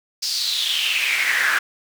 brown noise with high-pass filter sweep, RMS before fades -21 dBFS, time 0.22-1.59 s, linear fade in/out 10 ms, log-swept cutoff 5100 to 1500 Hz, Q 5.8, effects none

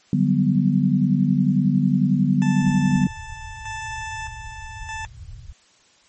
sine chord, G major seventh, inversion second, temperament equal, 146.83 / 185 / 196 / 246.9 Hz, D3 / F#3 / G3 / B3, 0 / 0 / 0 / 0 cents, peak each -21 dBFS, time 0.13-3.07 s, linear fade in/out 2 ms
20% pulse tone with tremolo, 880 Hz, A5, in tune, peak -24 dBFS, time 2.42-5.05 s, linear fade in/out 0 ms, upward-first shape square, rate 0.81 Hz, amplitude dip 55%
white low-pass noise, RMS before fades -38 dBFS, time 2.6-5.53 s, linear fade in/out 10 ms, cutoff 120 Hz, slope 48 dB/octave
effects white hiss -56 dBFS RMS until 6.08 s + MP3 32 kbps

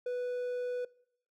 triangle tone, 493.9 Hz, B4, in tune, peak -30 dBFS, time 0.06-0.85 s, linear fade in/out 5 ms, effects noise-tail reverb RT60 0.7 s tail -23 dB re dry

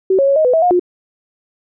sine tone with pitch steps, 379.9 / 549 / 554 / 626 / 499.9 / 648 / 715 / 356.9 Hz, F#4 / C#5 / C#5 / D#5 / B4 / E5 / F5 / F4, +46 / -17 / -1 / +10 / +21 / -30 / +41 / +38 cents, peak -9 dBFS, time 0.1-0.796 s, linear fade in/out 5 ms, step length 87 ms, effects none

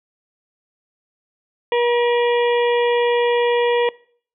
harmonic tone, 478.8 Hz, A#4, 46 cents sharp, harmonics 1 / 2 / 4 / 5 / 6 / 7, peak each -16 / -22 / -28 / -30 / -32 / -33 dBFS, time 1.72-3.89 s, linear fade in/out 2 ms, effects noise-tail reverb RT60 0.5 s tail -22 dB re dry

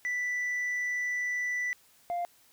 sine tone pair in turn, 1975.5 / 698.4 Hz, B6 / F5, 0 / 0 cents, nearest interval octave + tritone, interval 1800 cents, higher first, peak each -26 / -27 dBFS, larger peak first, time 0.05-1.73 / 2.1-2.25 s, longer first, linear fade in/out 0 ms, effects tanh soft clip ceiling -28 dBFS + white hiss -62 dBFS RMS until 2.52 s

